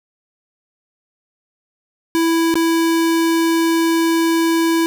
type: tone with dropouts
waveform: square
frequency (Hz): 330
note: E4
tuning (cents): +2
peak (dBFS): -14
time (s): 2.15-4.86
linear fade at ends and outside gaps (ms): 0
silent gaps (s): 2.541-2.555
effects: none